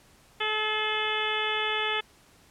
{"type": "harmonic tone with a mistuned harmonic", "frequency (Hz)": 430.8, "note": "A4", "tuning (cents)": -37, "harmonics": [1, 2, 3, 4, 5, 6, 7, 8], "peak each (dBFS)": [-34, -34, -34, -34, -34, -34, -34, -34], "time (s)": [0.4, 2.01], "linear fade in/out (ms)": 10, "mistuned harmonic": 5, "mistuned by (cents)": -25, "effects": ["pink hiss -58 dBFS RMS until 2.5 s", "low-pass 12000 Hz 12 dB/octave"]}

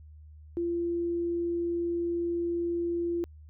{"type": "tone", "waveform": "sine", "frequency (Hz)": 342.8, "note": "F4", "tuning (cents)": -32, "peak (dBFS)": -27, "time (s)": [0.57, 3.24], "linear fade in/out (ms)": 0, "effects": ["added 76 Hz sine -47 dBFS peak until 3.49 s"]}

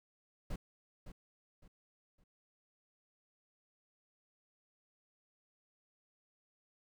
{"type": "noise with echo", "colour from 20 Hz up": "brown", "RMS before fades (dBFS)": -39, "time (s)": [0.5, 0.56], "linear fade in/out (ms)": 5, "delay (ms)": 560, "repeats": 3, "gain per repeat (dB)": -10, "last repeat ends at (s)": 2.24, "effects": []}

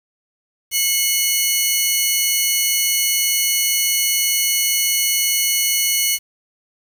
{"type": "tone pair together", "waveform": "10% pulse", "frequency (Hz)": [2173, 2960], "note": ["C#7", "F#7"], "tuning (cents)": [-35, 0], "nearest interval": "perfect fourth", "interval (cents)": 535, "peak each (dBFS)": -10, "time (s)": [0.71, 6.19], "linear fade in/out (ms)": 50, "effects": ["7-bit"]}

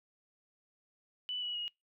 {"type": "tone with pitch steps", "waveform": "sine", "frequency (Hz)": [2980, 2932, 2885], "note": ["F#7", "F#7", "F#7"], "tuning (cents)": [12, -16, -44], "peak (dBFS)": -35, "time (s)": [1.29, 1.68], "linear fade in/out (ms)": 0, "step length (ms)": 130, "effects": ["noise-tail reverb RT60 0.2 s tail -25 dB re dry"]}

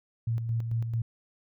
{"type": "tone with tremolo", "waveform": "sine", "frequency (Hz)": 114.9, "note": "A#2", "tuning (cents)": -25, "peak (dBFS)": -25, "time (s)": [0.27, 1.02], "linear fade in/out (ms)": 5, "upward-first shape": "square", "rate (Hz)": 4.5, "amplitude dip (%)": 45, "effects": []}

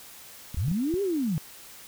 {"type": "clicks", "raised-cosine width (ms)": 5, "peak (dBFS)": -24, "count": 4, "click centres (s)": [0.545, 0.683, 0.715, 0.94]}
{"type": "linear two-way sweep", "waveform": "sine", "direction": "up then down", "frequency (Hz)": [64, 410.7, 140.9], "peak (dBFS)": -24, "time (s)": [0.57, 1.38], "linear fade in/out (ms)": 0, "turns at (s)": 1.02}
{"effects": ["white hiss -47 dBFS RMS until 1.87 s"]}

